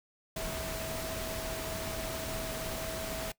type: tone in noise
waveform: sine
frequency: 648 Hz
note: E5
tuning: 30 cents flat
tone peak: -40 dBFS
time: 0.36-3.32 s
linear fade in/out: 5 ms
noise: pink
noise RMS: -38 dBFS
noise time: 0.36-3.32 s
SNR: -5 dB
effects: noise-tail reverb RT60 0.1 s tail -21 dB re dry